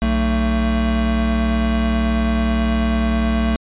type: tone pair together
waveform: square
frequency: 61.74 / 223.3 Hz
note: B1 / A3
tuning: 0 / +26 cents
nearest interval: octave + minor seventh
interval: 2226 cents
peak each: -19 dBFS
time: 0.02-3.56 s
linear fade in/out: 0 ms
effects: resampled to 8000 Hz

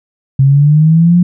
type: exponential sweep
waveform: sine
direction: up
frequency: 133.4 to 179.4 Hz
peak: -4 dBFS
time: 0.39-1.23 s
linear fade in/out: 5 ms
effects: none

